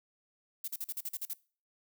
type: noise bursts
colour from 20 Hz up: violet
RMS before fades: -37 dBFS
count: 9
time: 0.64-1.335 s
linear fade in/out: 5 ms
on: 39 ms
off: 43 ms
effects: noise-tail reverb RT60 0.4 s tail -22 dB re dry